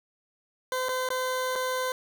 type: tone with dropouts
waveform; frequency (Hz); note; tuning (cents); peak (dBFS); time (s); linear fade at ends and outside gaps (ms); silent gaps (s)
20% pulse; 512; C5; -38; -22; 0.72-1.92; 1; 0.886-0.891 / 1.089-1.103 / 1.555-1.559
effects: none